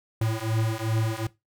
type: beating tone pair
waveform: square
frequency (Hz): 110 / 112.6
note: A2 / A2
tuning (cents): 0 / +40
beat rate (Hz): 2.6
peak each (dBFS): -28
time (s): 0.21-1.27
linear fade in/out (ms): 5
effects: noise-tail reverb RT60 0.2 s tail -18 dB re dry